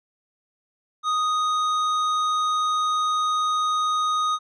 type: tone with hard clipping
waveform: sine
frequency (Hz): 1244.5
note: D#6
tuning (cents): 0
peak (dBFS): -22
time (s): 1.03-4.39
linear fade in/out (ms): 50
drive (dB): 13
effects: low-pass 6000 Hz 12 dB/octave

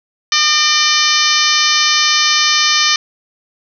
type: harmonic tone with a mistuned harmonic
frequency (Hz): 606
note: D#5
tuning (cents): -46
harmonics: 2 / 3 / 4 / 5 / 6 / 7 / 8 / 9 / 10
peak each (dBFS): -19 / -19 / -19 / -19 / -19 / -19 / -19 / -19 / -19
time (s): 0.32-2.96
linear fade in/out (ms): 2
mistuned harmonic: 4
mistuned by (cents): -42
effects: none

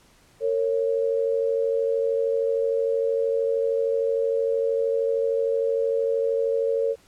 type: tone pair together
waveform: sine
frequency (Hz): 456.9 / 550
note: A#4 / C#5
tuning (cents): -35 / -14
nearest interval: minor third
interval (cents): 321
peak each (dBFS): -22 / -25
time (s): 0.4-6.96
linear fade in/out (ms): 50
effects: pink hiss -57 dBFS RMS until 7.07 s + low-pass 11000 Hz 12 dB/octave

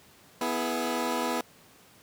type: chord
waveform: 15% pulse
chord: E major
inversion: second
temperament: equal with one note detuned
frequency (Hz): 246.9 / 329.6 / 422.1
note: B3 / E4 / G#4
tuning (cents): 0 / 0 / +28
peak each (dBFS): -24 / -26 / -28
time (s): 0.41-1.41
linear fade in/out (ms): 2
effects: pink hiss -56 dBFS RMS until 2.02 s + high-pass 100 Hz 12 dB/octave

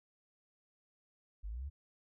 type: linear sweep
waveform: sine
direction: up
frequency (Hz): 46.25 to 74.5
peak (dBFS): -39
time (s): 1.43-1.7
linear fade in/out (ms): 20
effects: none

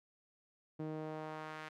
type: tone with band-pass filter sweep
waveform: sawtooth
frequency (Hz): 155.56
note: D#3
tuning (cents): 0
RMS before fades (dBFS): -44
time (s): 0.79-1.69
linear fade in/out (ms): 10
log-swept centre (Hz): 320 to 1800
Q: 1.1
effects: none

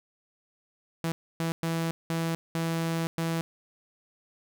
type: tone bursts at uneven times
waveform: sawtooth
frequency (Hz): 164.81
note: E3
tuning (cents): 0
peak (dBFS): -23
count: 6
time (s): 1.04-1.12 / 1.4-1.52 / 1.63-1.91 / 2.1-2.35 / 2.55-3.07 / 3.18-3.41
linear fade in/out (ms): 0
effects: none

